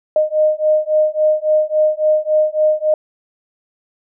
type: beating tone pair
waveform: sine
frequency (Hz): 614 / 617.6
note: D#5 / D#5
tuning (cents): -23 / -13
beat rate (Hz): 3.6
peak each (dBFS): -15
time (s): 0.16-2.94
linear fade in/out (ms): 2
effects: none